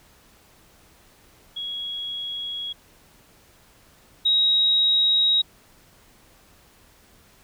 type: tone pair in turn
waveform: sine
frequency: 3324 / 3806 Hz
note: G#7 / A#7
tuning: +1 / +35 cents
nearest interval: major second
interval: 234 cents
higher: second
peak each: -28 / -16 dBFS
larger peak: second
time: 1.56-2.73 / 4.25-5.42 s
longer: neither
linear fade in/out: 10 ms
effects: pink hiss -55 dBFS RMS until 7.43 s